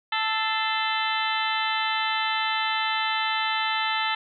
harmonic tone with a mistuned harmonic, 440 Hz, A4, in tune, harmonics 2 / 3 / 4 / 5 / 6 / 7 / 8 / 9, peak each -28 / -30 / -31 / -32 / -33 / -33 / -34 / -35 dBFS, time 0.12-4.15 s, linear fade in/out 5 ms, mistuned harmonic 5, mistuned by -99 cents, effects none

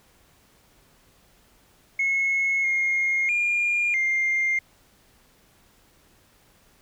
sine tone with pitch steps, 2179 / 2139 / 2412 / 2108 Hz, C#7 / C7 / D7 / C7, -30 / +38 / +46 / +12 cents, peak -19 dBFS, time 1.99-4.59 s, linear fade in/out 5 ms, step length 650 ms, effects tanh soft clip ceiling -17 dBFS + pink hiss -59 dBFS RMS until 6.81 s

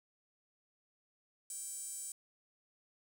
sawtooth tone with high-pass filter, 784 Hz, G5, in tune, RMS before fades -44 dBFS, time 1.5-2.12 s, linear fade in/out 2 ms, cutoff 8200 Hz, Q 7.1, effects none

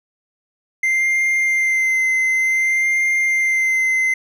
triangle tone with vibrato, 2084 Hz, C7, 7 cents flat, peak -13 dBFS, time 0.83-4.14 s, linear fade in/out 5 ms, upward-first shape sine, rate 0.55 Hz, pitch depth 19 cents each way, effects none

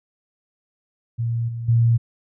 sine tone with level steps, 116.54 Hz, A#2, in tune, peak -20 / -26 / -13 dBFS, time 1.18-1.98 s, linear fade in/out 20 ms, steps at 1.48 / 1.68 s, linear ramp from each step 10 ms, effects none

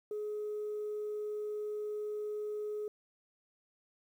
sine tone, 421.4 Hz, G#4, 25 cents sharp, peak -34 dBFS, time 0.11-2.88 s, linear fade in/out 2 ms, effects tanh soft clip ceiling -32 dBFS + 11-bit

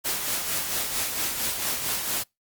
white noise with tremolo, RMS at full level -26 dBFS, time 0.04-2.24 s, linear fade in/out 20 ms, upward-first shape sine, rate 4.4 Hz, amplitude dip 45%, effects noise-tail reverb RT60 0.2 s tail -26 dB re dry + Opus 48 kbps

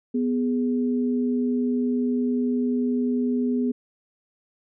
sine tone pair together, 247.2 / 415.7 Hz, B3 / G#4, +2 / +2 cents, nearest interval major sixth, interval 900 cents, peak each -21 / -29 dBFS, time 0.14-3.72 s, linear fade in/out 10 ms, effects none

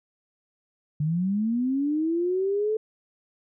sine linear sweep, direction up, 145.3 to 440 Hz, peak -22 dBFS, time 1-2.77 s, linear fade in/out 5 ms, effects none

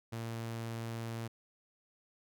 sawtooth tone, 114.7 Hz, A#2, 28 cents flat, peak -34 dBFS, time 0.12-1.28 s, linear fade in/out 10 ms, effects none

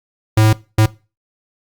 square tone bursts at uneven times, 108.8 Hz, A2, 19 cents flat, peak -9 dBFS, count 2, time 0.37-0.53 / 0.78-0.86 s, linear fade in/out 5 ms, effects noise-tail reverb RT60 0.3 s tail -20 dB re dry + Opus 48 kbps

